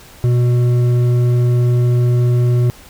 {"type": "tone with hard clipping", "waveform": "sine", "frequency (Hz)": 122.1, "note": "B2", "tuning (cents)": -19, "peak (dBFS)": -12, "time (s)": [0.24, 2.7], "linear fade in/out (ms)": 0, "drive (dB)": 7, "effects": ["pink hiss -41 dBFS RMS until 2.89 s"]}